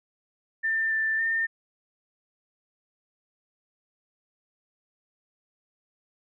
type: tone with pitch steps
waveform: sine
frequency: 1791 / 1773 / 1811 Hz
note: A6 / A6 / A6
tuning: +30 / +13 / +49 cents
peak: -23 dBFS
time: 0.63-1.47 s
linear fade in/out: 20 ms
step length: 280 ms
effects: none